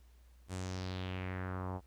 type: tone with low-pass filter sweep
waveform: sawtooth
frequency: 92.5 Hz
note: F#2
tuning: in tune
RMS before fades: -40 dBFS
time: 0.48-1.81 s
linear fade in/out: 50 ms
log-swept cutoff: 9300 to 830 Hz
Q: 2.8
effects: added 60 Hz sine -58 dBFS peak until 1.86 s + pink hiss -72 dBFS RMS until 1.86 s

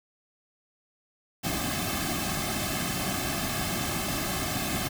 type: noise with comb filter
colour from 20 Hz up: pink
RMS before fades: -30 dBFS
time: 1.43-4.89 s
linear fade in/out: 20 ms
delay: 2.1 ms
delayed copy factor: -0.85
effects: none

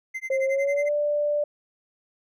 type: tone with tremolo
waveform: triangle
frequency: 2075 Hz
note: C7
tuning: 15 cents flat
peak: -26 dBFS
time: 0.14-0.89 s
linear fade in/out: 10 ms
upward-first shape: sine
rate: 11 Hz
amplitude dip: 100%
type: tone with pitch glide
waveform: sine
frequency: 534 to 589.1 Hz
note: C5 to D5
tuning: +35 to +5 cents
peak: -21 dBFS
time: 0.3-1.44 s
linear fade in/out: 5 ms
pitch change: +170 cents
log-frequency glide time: 0.45-0.9 s
effects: none

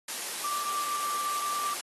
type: tone in noise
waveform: sine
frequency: 1174.7 Hz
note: D6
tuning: in tune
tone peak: -30 dBFS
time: 0.44-1.74 s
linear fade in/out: 5 ms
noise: white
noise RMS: -35 dBFS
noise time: 0.08-1.81 s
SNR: +2 dB
effects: high-pass 300 Hz 12 dB/octave + AAC 32 kbps

